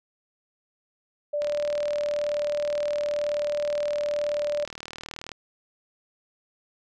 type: tone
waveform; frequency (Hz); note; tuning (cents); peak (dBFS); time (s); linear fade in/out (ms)
sine; 587.3; D5; 0; -24; 1.33-4.65; 10
type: click train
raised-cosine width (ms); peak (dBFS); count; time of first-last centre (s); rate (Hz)
0.2; -19; 153; 1.42-5.317; 39
effects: none